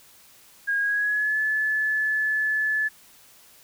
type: tone with pitch glide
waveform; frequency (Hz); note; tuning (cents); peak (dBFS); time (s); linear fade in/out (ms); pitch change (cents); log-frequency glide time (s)
sine; 1631 to 1728; G#6 to A6; -32 to -32; -21; 0.67-2.89; 20; +100; 0.79-1.38
effects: white hiss -53 dBFS RMS until 3.63 s